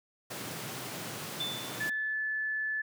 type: high-pass noise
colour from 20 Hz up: pink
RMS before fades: -40 dBFS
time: 0.3-1.9 s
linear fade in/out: 10 ms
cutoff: 110 Hz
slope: 48 dB/octave
type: tone with exponential decay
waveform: sine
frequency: 3521 Hz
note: A7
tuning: in tune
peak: -30 dBFS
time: 1.4-2.14 s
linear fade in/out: 5 ms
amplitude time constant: 160 ms
type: tone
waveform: sine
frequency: 1736 Hz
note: A6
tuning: 24 cents flat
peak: -30 dBFS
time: 1.8-2.82 s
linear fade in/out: 10 ms
effects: none